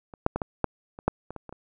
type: clicks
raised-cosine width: 1 ms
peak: -28 / -6 / -13 / -14 / -8 / -26 / -7 / -23 / -23 / -26 / -27 dBFS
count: 11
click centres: 0.138 / 0.264 / 0.36 / 0.418 / 0.643 / 0.989 / 1.08 / 1.306 / 1.363 / 1.493 / 1.526 s
effects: none